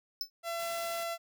square tone with exponential decay, 5274 Hz, E8, in tune, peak -28 dBFS, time 0.21-0.3 s, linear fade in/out 1 ms, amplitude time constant 18 ms
sawtooth tone, 675 Hz, E5, 41 cents sharp, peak -30 dBFS, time 0.43-1.18 s, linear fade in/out 50 ms
white high-pass noise, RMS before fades -46 dBFS, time 0.59-1.04 s, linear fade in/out 10 ms, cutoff 110 Hz, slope 24 dB/octave
effects none

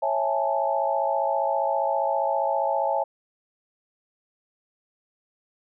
sine chord, A major seventh, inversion first, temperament just, 550 / 660 / 825 / 880 Hz, C#5 / E5 / G#5 / A5, -14 / +2 / -12 / 0 cents, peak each -27 dBFS, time 0.02-3.04 s, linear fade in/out 10 ms, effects none

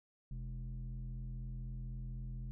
square tone with low-pass filter, 42 Hz, E1, 33 cents sharp, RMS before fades -43 dBFS, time 0.31-2.51 s, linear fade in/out 0 ms, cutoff 160 Hz, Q 9.3, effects none

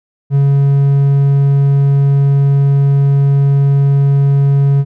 triangle tone, 139.6 Hz, C#3, 13 cents sharp, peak -5 dBFS, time 0.3-4.85 s, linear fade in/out 50 ms, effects none

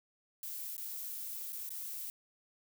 violet noise with dropouts, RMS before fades -42 dBFS, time 0.43-2.1 s, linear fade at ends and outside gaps 1 ms, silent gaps 0.767-0.779 / 1.523-1.529 / 1.692-1.704 s, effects none

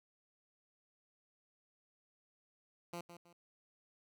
10% pulse tone with echo, 172.6 Hz, F3, 20 cents flat, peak -34 dBFS, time 2.93-3.01 s, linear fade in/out 5 ms, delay 160 ms, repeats 2, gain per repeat -10 dB, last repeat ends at 3.33 s, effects none

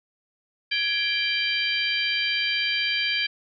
harmonic tone with a mistuned harmonic, 784 Hz, G5, in tune, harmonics 2 / 3 / 4 / 5 / 6, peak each -31 / -26 / -27 / -34 / -30 dBFS, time 0.71-3.27 s, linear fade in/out 10 ms, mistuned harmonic 2, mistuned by +110 cents, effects none

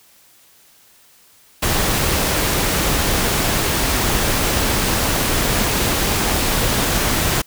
pink noise, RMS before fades -18 dBFS, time 1.62-7.42 s, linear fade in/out 10 ms, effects white hiss -51 dBFS RMS until 7.46 s

